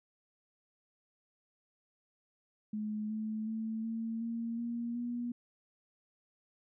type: tone with pitch steps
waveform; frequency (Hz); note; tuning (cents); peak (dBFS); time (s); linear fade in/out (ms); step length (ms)
sine; 212.9 / 217.2 / 221.7 / 226.2 / 230.8 / 235.5 / 240.4; G#3 / A3 / A3 / A3 / A#3 / A#3 / B3; +43 / -22 / +13 / +48 / -17 / +18 / -46; -34; 2.73-5.32; 5; 370
effects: none